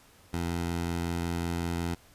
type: tone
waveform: 15% pulse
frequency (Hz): 85.4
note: F2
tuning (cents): -38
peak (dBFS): -23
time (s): 0.33-1.95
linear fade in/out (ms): 10
effects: pink hiss -58 dBFS RMS until 2.14 s + resampled to 32000 Hz